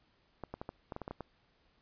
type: clicks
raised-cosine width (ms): 1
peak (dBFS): -26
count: 10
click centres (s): 0.437 / 0.54 / 0.615 / 0.691 / 0.922 / 0.964 / 1.017 / 1.079 / 1.11 / 1.207
effects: pink hiss -71 dBFS RMS until 1.81 s + resampled to 11025 Hz